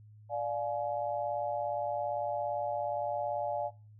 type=chord; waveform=sine; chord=D diminished; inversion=none; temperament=just; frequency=587.3 / 704.8 / 845.8 Hz; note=D5 / F5 / Ab5; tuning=0 / +16 / +31 cents; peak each=-34 / -36 / -37 dBFS; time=0.29-3.71 s; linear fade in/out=50 ms; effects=noise-tail reverb RT60 0.4 s tail -23 dB re dry + added 106 Hz sine -52 dBFS peak until 3.99 s